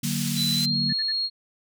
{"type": "chord", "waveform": "sine", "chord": "D augmented", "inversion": "none", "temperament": "equal", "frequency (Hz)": [146.83, 185, 233.1], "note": ["D3", "F#3", "A#3"], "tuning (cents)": [0, 0, 0], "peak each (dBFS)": [-29, -30, -29], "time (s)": [0.03, 0.93], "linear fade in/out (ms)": 5}
{"type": "band-pass noise", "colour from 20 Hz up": "pink", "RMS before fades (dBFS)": -32, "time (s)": [0.03, 0.66], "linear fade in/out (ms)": 10, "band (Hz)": [3600, 14000], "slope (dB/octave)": 12}
{"type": "tone with pitch glide", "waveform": "sine", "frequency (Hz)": [3996, 4283], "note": ["B7", "C8"], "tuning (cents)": [20, 40], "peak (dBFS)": -23, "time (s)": [0.35, 1.3], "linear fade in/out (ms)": 50, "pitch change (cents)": 120, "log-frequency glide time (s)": [0.56, 0.77]}
{"type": "tone bursts", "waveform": "sine", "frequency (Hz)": 1760, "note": "A6", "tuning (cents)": 0, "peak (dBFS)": -32, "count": 3, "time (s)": [0.89, 1.12], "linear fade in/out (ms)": 10, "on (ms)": 40, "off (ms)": 55}
{"effects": []}